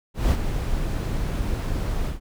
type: noise with ADSR envelope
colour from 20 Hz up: brown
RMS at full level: -17 dBFS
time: 0.14-2.2 s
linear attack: 170 ms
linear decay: 50 ms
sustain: -8 dB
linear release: 120 ms
effects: none